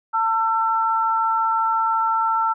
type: tone pair together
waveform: sine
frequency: 897 / 1342.8 Hz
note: A5 / E6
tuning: +33 / +32 cents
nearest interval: perfect fifth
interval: 699 cents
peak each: -20 dBFS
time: 0.13-2.54 s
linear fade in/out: 20 ms
effects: none